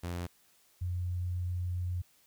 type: tone pair in turn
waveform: sawtooth / sine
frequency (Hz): 87.31 / 89.25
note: F2 / F2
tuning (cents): 0 / +38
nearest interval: unison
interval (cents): 38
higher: second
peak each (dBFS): -31 / -31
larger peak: neither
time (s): 0.03-0.27 / 0.81-2.02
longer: second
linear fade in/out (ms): 10
effects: white hiss -66 dBFS RMS until 2.26 s